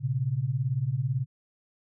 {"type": "beating tone pair", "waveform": "sine", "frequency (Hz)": [117.6, 135.6], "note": ["A#2", "C#3"], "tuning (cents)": [16, -38], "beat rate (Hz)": 18, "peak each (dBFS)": [-29, -27], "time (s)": [0, 1.26], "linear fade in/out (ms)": 50, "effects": []}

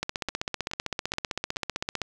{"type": "two click trains", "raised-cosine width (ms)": 0.2, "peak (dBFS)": [-18, -11], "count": [4, 32], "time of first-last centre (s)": [[0.29, 1.561], [0.03, 2.017]], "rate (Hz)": [2.36, 15.6], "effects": []}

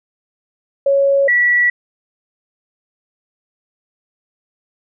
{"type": "tone pair in turn", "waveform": "sine", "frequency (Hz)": [554.4, 1945.6], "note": ["C#5", "B6"], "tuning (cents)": [0, -26], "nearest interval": "octave + minor seventh", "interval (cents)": 2174, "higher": "second", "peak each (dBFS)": -10, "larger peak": "neither", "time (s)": [[0.86, 1.28], [1.28, 1.7]], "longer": "neither", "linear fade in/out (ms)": 5, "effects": []}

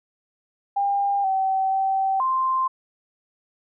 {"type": "tone with pitch steps", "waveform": "sine", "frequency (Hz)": [801, 767, 772, 1046], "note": ["G5", "G5", "G5", "C6"], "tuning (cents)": [37, -38, -27, -1], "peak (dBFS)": -19, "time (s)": [0.76, 2.68], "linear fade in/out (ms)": 10, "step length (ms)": 480, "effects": []}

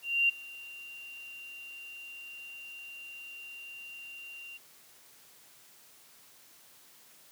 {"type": "tone with ADSR envelope", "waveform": "sine", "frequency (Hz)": 2772, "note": "F7", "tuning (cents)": -14, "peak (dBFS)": -21, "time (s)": [0.02, 4.58], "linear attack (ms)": 270, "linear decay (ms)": 11, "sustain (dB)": -22, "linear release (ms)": 17, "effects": ["white hiss -58 dBFS RMS until 7.31 s", "high-pass 100 Hz 12 dB/octave"]}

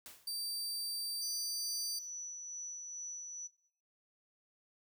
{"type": "noise with exponential decay", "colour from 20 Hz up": "white", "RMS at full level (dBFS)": -48, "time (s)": [0.06, 0.41], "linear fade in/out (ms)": 0, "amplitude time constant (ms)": 74}
{"type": "tone", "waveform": "sawtooth", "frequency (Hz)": 4661, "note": "D8", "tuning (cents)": -14, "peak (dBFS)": -34, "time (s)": [0.27, 1.99], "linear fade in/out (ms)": 5}
{"type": "tone with tremolo", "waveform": "sine", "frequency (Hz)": 5930, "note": "F#8", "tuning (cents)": 3, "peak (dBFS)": -40, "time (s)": [1.21, 3.48], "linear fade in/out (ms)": 20, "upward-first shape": "sine", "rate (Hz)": 2.3, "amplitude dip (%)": 30}
{"effects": ["noise-tail reverb RT60 0.6 s tail -18 dB re dry"]}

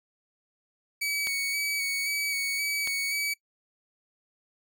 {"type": "tone with vibrato", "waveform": "sawtooth", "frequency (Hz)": 2256, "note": "C#7", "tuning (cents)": 30, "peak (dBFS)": -24, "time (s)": [1.01, 3.34], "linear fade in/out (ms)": 10, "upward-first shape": "square", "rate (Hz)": 1.9, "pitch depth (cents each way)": 20}
{"type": "clicks", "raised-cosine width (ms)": 0.2, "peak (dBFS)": -19, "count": 2, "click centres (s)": [1.271, 2.874]}
{"effects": ["noise-tail reverb RT60 0.1 s tail -21 dB re dry"]}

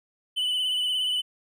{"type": "tone with vibrato", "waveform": "triangle", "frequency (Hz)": 3000, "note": "F#7", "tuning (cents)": 23, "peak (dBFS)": -22, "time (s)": [0.36, 1.22], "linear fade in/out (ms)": 20, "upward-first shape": "sine", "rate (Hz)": 17, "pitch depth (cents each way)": 36, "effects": []}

